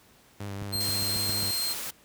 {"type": "tone with vibrato", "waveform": "sawtooth", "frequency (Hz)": 100, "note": "G2", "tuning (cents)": 35, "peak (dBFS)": -30, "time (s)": [0.4, 1.51], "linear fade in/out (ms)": 5, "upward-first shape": "sine", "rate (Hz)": 5.4, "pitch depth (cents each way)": 26}
{"type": "click train", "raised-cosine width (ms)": 5, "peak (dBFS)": -25, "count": 7, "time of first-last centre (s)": [0.62, 1.429], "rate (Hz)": 7.42}
{"type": "tone", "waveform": "sawtooth", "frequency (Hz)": 4186, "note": "C8", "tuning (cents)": 0, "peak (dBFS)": -25, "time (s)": [0.72, 1.74], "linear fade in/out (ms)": 20}
{"type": "noise", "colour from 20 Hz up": "white", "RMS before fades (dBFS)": -35, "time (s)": [0.8, 1.91], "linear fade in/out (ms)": 10}
{"effects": ["pink hiss -58 dBFS RMS until 2.04 s", "high-pass 60 Hz 12 dB/octave"]}